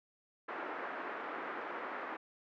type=band-pass noise; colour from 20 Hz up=white; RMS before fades=-42 dBFS; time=0.48-2.17 s; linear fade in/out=10 ms; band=280 to 1700 Hz; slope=24 dB/octave; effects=none